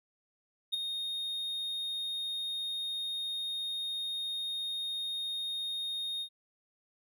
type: tone with ADSR envelope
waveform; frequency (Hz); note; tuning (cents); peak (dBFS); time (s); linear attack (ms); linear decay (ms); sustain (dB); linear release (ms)
triangle; 3703; A#7; -12; -25; 0.72-6.29; 21; 11; -7; 77
effects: none